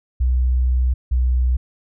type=tone pair in turn; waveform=sine; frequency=62.8 / 62.44 Hz; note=B1 / B1; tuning=+30 / +20 cents; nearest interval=unison; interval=10 cents; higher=first; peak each=-14 dBFS; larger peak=neither; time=0.2-0.94 / 1.11-1.57 s; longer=first; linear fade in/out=10 ms; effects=none